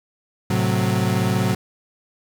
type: chord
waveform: 35% pulse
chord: F# diminished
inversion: first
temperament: equal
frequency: 110 / 130.81 / 185 Hz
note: A2 / C3 / F#3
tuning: 0 / 0 / 0 cents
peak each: -20 / -22 / -20 dBFS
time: 0.5-1.55 s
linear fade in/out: 5 ms
effects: 8-bit